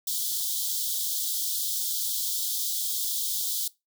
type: high-pass noise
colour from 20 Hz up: white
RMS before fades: -29 dBFS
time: 0.07-3.68 s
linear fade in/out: 5 ms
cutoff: 3200 Hz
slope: 96 dB/octave
effects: noise-tail reverb RT60 0.2 s tail -20 dB re dry